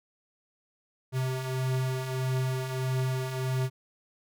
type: beating tone pair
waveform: square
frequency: 128.6 / 130.2 Hz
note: C3 / C3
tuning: -30 / -8 cents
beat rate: 1.6 Hz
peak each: -36 / -29 dBFS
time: 1.12-3.7 s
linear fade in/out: 50 ms
effects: none